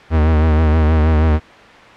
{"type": "tone with vibrato", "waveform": "45% pulse", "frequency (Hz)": 78.2, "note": "D#2", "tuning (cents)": 9, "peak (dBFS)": -10, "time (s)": [0.1, 1.4], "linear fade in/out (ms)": 50, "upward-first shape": "triangle", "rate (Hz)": 6.3, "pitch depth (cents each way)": 67, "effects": ["white hiss -38 dBFS RMS until 1.96 s", "low-pass 2000 Hz 12 dB/octave"]}